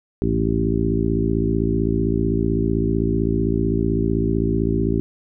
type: harmonic tone with a mistuned harmonic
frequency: 55.7 Hz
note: A1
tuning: 22 cents sharp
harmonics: 1 / 2 / 3 / 4 / 5 / 6 / 7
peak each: -25 / -25 / -25 / -25 / -25 / -25 / -25 dBFS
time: 0.22-5 s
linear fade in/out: 0 ms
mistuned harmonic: 2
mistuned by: -57 cents
effects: none